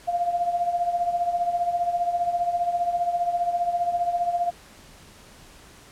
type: tone with tremolo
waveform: sine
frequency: 698.5 Hz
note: F5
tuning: in tune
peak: -18 dBFS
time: 0.07-4.51 s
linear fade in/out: 20 ms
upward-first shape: triangle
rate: 15 Hz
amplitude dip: 75%
effects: pink hiss -49 dBFS RMS until 5.91 s + low-pass 11000 Hz 12 dB/octave